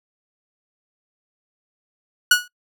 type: tone with exponential decay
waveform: sawtooth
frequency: 1463 Hz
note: F#6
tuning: 20 cents flat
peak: -4 dBFS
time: 2.31-2.48 s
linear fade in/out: 5 ms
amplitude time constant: 35 ms
effects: noise-tail reverb RT60 0.1 s tail -21 dB re dry